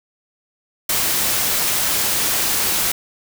white noise, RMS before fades -19 dBFS, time 0.89-2.92 s, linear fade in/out 5 ms, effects none

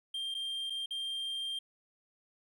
triangle tone with dropouts, 3183 Hz, G7, 26 cents sharp, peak -33 dBFS, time 0.14-1.59 s, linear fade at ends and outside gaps 5 ms, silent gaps 0.343-0.348 / 0.699-0.703 / 0.86-0.907 s, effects none

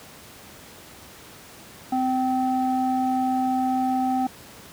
square tone with low-pass filter, 257.9 Hz, C4, 25 cents flat, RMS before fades -23 dBFS, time 1.92-4.27 s, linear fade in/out 5 ms, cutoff 780 Hz, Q 3.5, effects pink hiss -45 dBFS RMS until 4.72 s + high-pass 80 Hz 12 dB/octave

